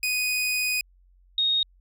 sawtooth / sine tone pair in turn, 2489 / 3729 Hz, D#7 / A#7, 0 / 0 cents, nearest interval perfect fifth, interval 700 cents, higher second, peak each -20 dBFS, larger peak neither, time 0.03-0.81 / 1.38-1.63 s, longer first, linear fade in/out 2 ms, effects added 45 Hz sine -55 dBFS peak until 1.8 s

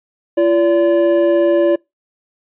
triangle tone pair together, 341.9 / 575 Hz, F4 / D5, -37 / -37 cents, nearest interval major sixth, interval 900 cents, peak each -11 dBFS, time 0.37-1.76 s, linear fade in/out 10 ms, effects noise-tail reverb RT60 0.2 s tail -25 dB re dry + resampled to 8000 Hz

